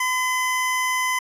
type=tone pair together; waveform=square; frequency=1016.5 / 2033 Hz; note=B5 / B6; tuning=+50 / +50 cents; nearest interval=octave; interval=1200 cents; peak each=-24 dBFS; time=0-1.19 s; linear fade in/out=5 ms; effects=resampled to 32000 Hz